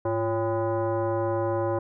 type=tone with frequency modulation; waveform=sine; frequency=105 Hz; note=G#2; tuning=19 cents sharp; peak=-23 dBFS; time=0.05-1.79 s; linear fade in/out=5 ms; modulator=452 Hz; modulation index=1.7; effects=none